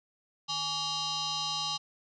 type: tone with frequency modulation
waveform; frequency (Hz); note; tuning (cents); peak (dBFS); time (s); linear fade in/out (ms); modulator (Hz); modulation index
sine; 155.4; D#3; -2; -30; 0.48-1.78; 20; 993; 5.2
effects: none